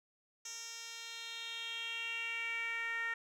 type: tone with band-pass filter sweep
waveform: 10% pulse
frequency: 460.4 Hz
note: A#4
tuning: 22 cents flat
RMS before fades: -41 dBFS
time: 0.45-3.14 s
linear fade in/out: 5 ms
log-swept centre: 5800 to 1800 Hz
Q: 4.3
effects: none

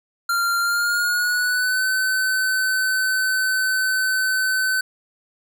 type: tone with pitch glide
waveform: square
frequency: 1387 to 1521.3 Hz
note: F6 to F#6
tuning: -12 to +48 cents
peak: -19 dBFS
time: 0.29-4.81 s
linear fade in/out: 5 ms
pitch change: +160 cents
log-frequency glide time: 0.6-1.85 s
effects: none

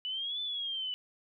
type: exponential two-way sweep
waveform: sine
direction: up then down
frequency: 2960 to 3526 to 2960 Hz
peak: -33 dBFS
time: 0.05-0.94 s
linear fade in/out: 0 ms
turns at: 0.41 s
effects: none

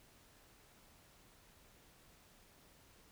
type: silence
effects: pink hiss -65 dBFS RMS until 3.11 s

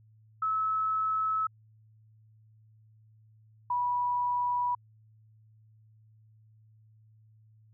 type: tone pair in turn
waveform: sine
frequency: 1297 / 977.6 Hz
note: E6 / B5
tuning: -28 / -18 cents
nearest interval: perfect fourth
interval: 490 cents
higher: first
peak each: -26 dBFS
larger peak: neither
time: 0.42-1.47 / 3.7-4.75 s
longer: neither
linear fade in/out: 5 ms
effects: added 109 Hz sine -57 dBFS peak until 7.73 s

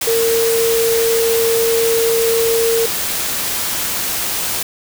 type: tone in noise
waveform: sine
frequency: 457.9 Hz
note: A#4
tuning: 31 cents flat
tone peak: -13 dBFS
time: 0.07-2.86 s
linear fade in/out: 5 ms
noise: white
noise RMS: -20 dBFS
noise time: 0.01-4.63 s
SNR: +4 dB
effects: none

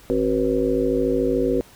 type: harmonic tone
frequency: 53.6 Hz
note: A1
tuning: 45 cents flat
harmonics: 1 / 3 / 5 / 7 / 9 / 10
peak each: -30 / -34 / -23 / -23 / -22 / -30 dBFS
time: 0.1-1.61 s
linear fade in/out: 0 ms
effects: pink hiss -49 dBFS RMS until 1.75 s

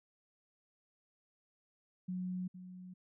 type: tone with echo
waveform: sine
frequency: 182.7 Hz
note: F#3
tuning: 22 cents flat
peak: -36 dBFS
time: 2.08-2.48 s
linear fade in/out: 10 ms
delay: 460 ms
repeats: 1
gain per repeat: -11 dB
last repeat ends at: 2.94 s
effects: none

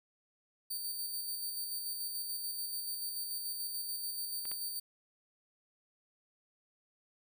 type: tone with tremolo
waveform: 10% pulse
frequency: 4595 Hz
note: D8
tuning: 39 cents flat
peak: -29 dBFS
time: 0.7-4.8 s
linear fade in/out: 10 ms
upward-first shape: square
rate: 6.9 Hz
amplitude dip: 30%
type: clicks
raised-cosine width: 0.3 ms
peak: -33 / -30 dBFS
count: 2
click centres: 4.454 / 4.516 s
effects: none

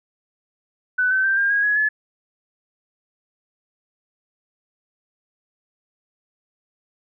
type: tone with pitch steps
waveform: sine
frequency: 1499 / 1533.2 / 1568.1 / 1603.8 / 1640.3 / 1677.7 / 1715.9 Hz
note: F#6 / G6 / G6 / G6 / G#6 / G#6 / A6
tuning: +22 / -39 / 0 / +39 / -22 / +17 / -44 cents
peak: -16 dBFS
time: 0.98-1.89 s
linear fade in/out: 10 ms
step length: 130 ms
effects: none

